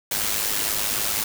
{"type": "noise with amplitude modulation", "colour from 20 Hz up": "white", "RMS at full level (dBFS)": -22, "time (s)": [0.11, 1.24], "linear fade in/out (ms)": 5, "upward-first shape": "sine", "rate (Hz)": 104, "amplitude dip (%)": 55, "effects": []}